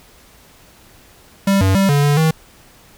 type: tone with pitch steps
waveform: square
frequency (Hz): 196.5 / 95.6 / 195.1 / 143.4 / 144.9 / 159.2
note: G3 / G2 / G3 / D3 / D3 / D#3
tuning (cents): +4 / -43 / -8 / -41 / -23 / +40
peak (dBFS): -12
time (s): 1.47-2.31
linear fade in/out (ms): 5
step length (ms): 140
effects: pink hiss -47 dBFS RMS until 2.97 s